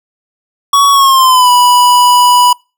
square tone with pitch glide, 1123 to 983.3 Hz, C#6 to B5, +22 to -8 cents, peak -5 dBFS, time 0.73-2.53 s, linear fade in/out 5 ms, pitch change -230 cents, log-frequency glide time 0.91-1.5 s, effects noise-tail reverb RT60 0.3 s tail -26 dB re dry

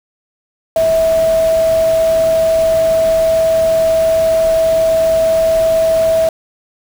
sine tone in noise, 650 Hz, E5, 24 cents flat, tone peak -9 dBFS, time 0.76-6.29 s, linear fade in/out 2 ms, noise pink, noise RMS -27 dBFS, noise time 0.76-6.29 s, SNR +15 dB, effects none

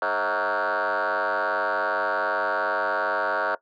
sine tone with frequency modulation, 1025 Hz, C6, 36 cents flat, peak -20 dBFS, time 0.02-3.55 s, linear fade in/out 2 ms, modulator 97.4 Hz, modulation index 5.5, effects noise-tail reverb RT60 0.1 s tail -18 dB re dry + tanh soft clip ceiling -20 dBFS

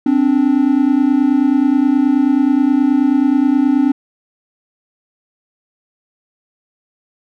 triangle tone pair together, 261.6 / 291 Hz, C4 / D4, 0 / -16 cents, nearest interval major second, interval 184 cents, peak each -11 dBFS, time 0.06-3.92 s, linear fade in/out 5 ms, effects none

